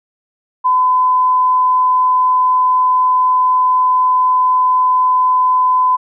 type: tone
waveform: sine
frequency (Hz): 1012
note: B5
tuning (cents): +42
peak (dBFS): -9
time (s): 0.64-5.97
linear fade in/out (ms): 20
effects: none